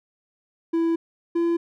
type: tone pair in turn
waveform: triangle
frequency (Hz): 331.5 / 338.7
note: E4 / E4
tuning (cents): +10 / +47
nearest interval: unison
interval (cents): 37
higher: second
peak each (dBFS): -17 / -17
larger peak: neither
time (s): 0.73-0.96 / 1.35-1.57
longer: first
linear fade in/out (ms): 10
effects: none